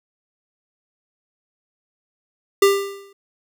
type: tone with exponential decay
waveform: square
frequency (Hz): 396.9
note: G4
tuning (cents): +22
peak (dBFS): -9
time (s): 2.62-3.13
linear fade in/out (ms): 5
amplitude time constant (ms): 110
effects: none